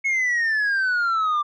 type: exponential sweep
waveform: sine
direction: down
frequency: 2197 to 1174.7 Hz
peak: -16 dBFS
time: 0.04-1.43 s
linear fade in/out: 20 ms
effects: tanh soft clip ceiling -18 dBFS